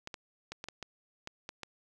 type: clicks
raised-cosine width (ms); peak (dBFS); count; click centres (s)
0.2; -23; 9; 0.074 / 0.142 / 0.52 / 0.641 / 0.686 / 0.827 / 1.274 / 1.491 / 1.633
effects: none